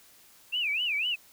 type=tone with vibrato; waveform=sine; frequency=2609 Hz; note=E7; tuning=18 cents flat; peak=-26 dBFS; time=0.52-1.16 s; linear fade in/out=20 ms; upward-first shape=sine; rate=4 Hz; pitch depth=240 cents each way; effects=white hiss -57 dBFS RMS until 1.32 s